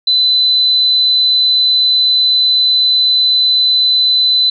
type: tone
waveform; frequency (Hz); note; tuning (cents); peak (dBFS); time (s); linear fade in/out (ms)
sine; 4016; B7; +28; -8; 0.07-4.5; 5
effects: none